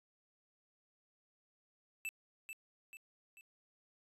square tone with echo, 2642 Hz, E7, 3 cents sharp, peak -39 dBFS, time 2.05-2.09 s, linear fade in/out 0 ms, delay 440 ms, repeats 3, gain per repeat -6 dB, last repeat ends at 3.41 s, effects resampled to 32000 Hz

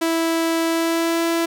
sawtooth tone with pitch glide, 329.1 to 333.7 Hz, E4 to E4, -3 to +21 cents, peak -14 dBFS, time 0.01-1.46 s, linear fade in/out 10 ms, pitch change +24 cents, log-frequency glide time 0.66-1.24 s, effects none

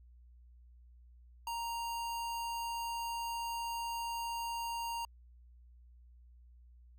square tone, 932.3 Hz, A#5, in tune, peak -37 dBFS, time 1.47-5.05 s, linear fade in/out 2 ms, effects added 60 Hz sine -56 dBFS peak until 6.98 s

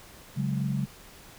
sine chord, C# suspended fourth, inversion none, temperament just, 138.59 / 184.79 / 207.9 Hz, C#3 / F#3 / G#3, 0 / -2 / +2 cents, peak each -28 / -32 / -32 dBFS, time 0.36-0.86 s, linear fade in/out 20 ms, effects pink hiss -50 dBFS RMS until 1.38 s

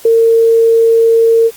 sine tone with ADSR envelope, 456.2 Hz, A#4, 37 cents flat, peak -3 dBFS, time 0.05-1.51 s, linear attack 5 ms, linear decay 5 ms, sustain -2 dB, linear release 49 ms, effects white hiss -37 dBFS RMS until 1.56 s + Opus 48 kbps

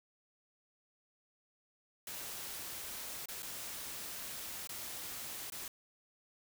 white noise with dropouts, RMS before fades -44 dBFS, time 2.07-5.68 s, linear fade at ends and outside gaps 2 ms, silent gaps 3.258-3.285 / 3.423-3.429 / 4.673-4.692 / 5.501-5.521 s, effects none

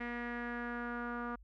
sawtooth tone with low-pass filter sweep, 239.4 Hz, A#3, 46 cents sharp, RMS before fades -40 dBFS, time 0-1.36 s, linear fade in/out 10 ms, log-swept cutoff 2000 to 1300 Hz, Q 4.7, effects added 50 Hz sine -55 dBFS peak until 1.43 s

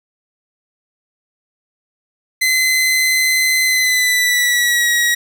sawtooth tone with pitch glide, 2044 to 1907.1 Hz, C7 to A#6, -41 to +39 cents, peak -9 dBFS, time 2.41-5.15 s, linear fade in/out 10 ms, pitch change -120 cents, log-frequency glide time 3.65-4.89 s, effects none

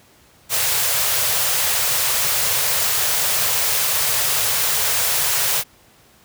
white band-stop noise, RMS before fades -19 dBFS, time 0.49-5.64 s, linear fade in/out 50 ms, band 160 to 420 Hz, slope 48 dB/octave, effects pink hiss -52 dBFS RMS until 6.24 s + high-pass 60 Hz 12 dB/octave

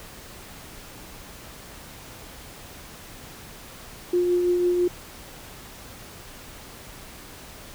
sine tone with tremolo, 354.6 Hz, F4, 26 cents sharp, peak -17 dBFS, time 4.13-4.88 s, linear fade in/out 5 ms, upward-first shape triangle, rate 6 Hz, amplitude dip 35%, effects pink hiss -43 dBFS RMS until 7.74 s

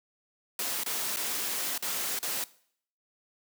white noise with dropouts, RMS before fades -32 dBFS, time 0.59-2.44 s, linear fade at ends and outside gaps 2 ms, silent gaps 0.836-0.861 / 1.162-1.169 / 1.779-1.824 / 2.19-2.228 s, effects noise-tail reverb RT60 0.6 s tail -20 dB re dry + high-pass 200 Hz 12 dB/octave

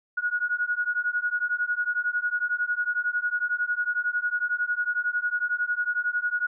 sine beating tone pair, 1447 / 1458 Hz, F#6 / F#6, -39 / -26 cents, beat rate 11 Hz, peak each -27 dBFS, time 0.17-6.47 s, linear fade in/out 10 ms, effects none

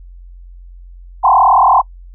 sine tone with frequency modulation, 900 Hz, A5, 39 cents sharp, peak -6 dBFS, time 1.23-1.82 s, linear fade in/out 20 ms, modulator 38.3 Hz, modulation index 4.4, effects noise-tail reverb RT60 0.1 s tail -25 dB re dry + added 44 Hz sine -33 dBFS peak until 2.14 s

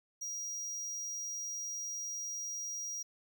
square tone, 5730 Hz, F8, 44 cents sharp, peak -38 dBFS, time 0.21-3.03 s, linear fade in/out 10 ms, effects 13-bit

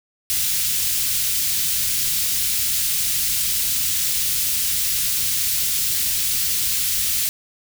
white band-stop noise, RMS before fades -21 dBFS, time 0.3-7.29 s, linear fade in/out 0 ms, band 130 to 2900 Hz, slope 12 dB/octave, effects none

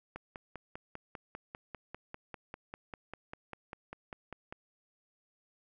click train, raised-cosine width 0.5 ms, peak -27 dBFS, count 23, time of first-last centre 0.16-4.525 s, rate 5.04 Hz, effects none

